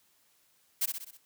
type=noise with echo; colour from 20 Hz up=blue; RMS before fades=-28 dBFS; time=0.81-0.86 s; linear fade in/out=10 ms; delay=63 ms; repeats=5; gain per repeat=-5 dB; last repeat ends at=1.175 s; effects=white hiss -68 dBFS RMS until 1.25 s + high-pass 80 Hz 12 dB/octave